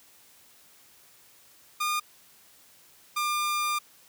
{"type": "tone pair in turn", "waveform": "sawtooth", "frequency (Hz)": [1215, 1199.7], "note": ["D#6", "D6"], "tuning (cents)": [-42, 37], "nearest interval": "unison", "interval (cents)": 21, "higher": "first", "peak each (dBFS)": -22, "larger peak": "neither", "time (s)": [[1.8, 2], [3.16, 3.79]], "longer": "second", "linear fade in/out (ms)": 10, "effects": ["white hiss -57 dBFS RMS until 4.08 s", "high-pass 60 Hz 12 dB/octave"]}